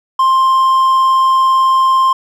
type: tone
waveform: triangle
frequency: 1053 Hz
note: C6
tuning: 11 cents sharp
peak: -6 dBFS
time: 0.19-2.13 s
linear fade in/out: 5 ms
effects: none